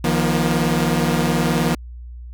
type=chord; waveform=sawtooth; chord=Eb suspended second; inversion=none; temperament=equal with one note detuned; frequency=155.56 / 174.61 / 238.7 Hz; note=Eb3 / F3 / Bb3; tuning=0 / 0 / +41 cents; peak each=-17 dBFS; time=0.04-1.75 s; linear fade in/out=5 ms; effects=added 60 Hz sine -32 dBFS peak until 2.33 s